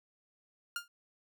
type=tone with exponential decay; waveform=sawtooth; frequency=1407 Hz; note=F6; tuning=12 cents sharp; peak=-28 dBFS; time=0.76-0.88 s; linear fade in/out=2 ms; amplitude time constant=26 ms; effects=none